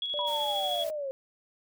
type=tone with tremolo; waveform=sine; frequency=3348 Hz; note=G#7; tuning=13 cents sharp; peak=-29 dBFS; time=0.02-0.84 s; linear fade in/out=2 ms; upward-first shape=square; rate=13 Hz; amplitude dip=30%
type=tone; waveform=sine; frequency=587.3 Hz; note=D5; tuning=in tune; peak=-33 dBFS; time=0.14-0.9 s; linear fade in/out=0 ms
type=linear sweep; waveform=sine; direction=down; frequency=987.8 to 523.3 Hz; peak=-31 dBFS; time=0.19-1.11 s; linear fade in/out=0 ms
type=noise; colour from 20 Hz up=white; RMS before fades=-46 dBFS; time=0.26-0.91 s; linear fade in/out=20 ms
effects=none